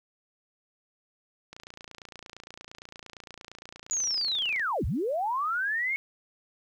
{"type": "click train", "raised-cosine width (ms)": 0.2, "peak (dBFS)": -26, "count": 89, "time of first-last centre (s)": [1.53, 4.596], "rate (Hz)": 28.7}
{"type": "linear two-way sweep", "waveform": "sine", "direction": "down then up", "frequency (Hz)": [6900, 46.25, 2207], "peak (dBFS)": -26, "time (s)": [3.91, 5.96], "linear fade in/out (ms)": 0, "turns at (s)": 4.85}
{"effects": ["10-bit"]}